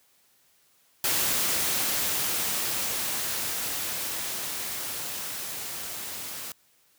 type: noise with level ramp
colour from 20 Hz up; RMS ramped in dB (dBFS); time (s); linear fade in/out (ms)
white; -25 to -37; 1.04-6.52; 2
effects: white hiss -64 dBFS RMS until 6.98 s + high-pass 60 Hz 12 dB/octave